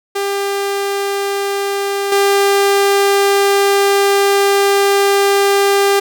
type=tone with level steps; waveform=sawtooth; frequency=398.5 Hz; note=G4; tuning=28 cents sharp; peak=-12 / -6 dBFS; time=0.15-6 s; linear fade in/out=10 ms; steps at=2.12 s; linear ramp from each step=2 ms; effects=none